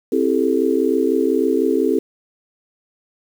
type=chord; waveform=sine; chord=A minor seventh; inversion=first; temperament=just; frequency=264 / 330 / 396 / 440 Hz; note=C4 / E4 / G4 / A4; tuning=+16 / +2 / +18 / 0 cents; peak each=-20 dBFS; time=0.12-1.99 s; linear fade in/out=5 ms; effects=7-bit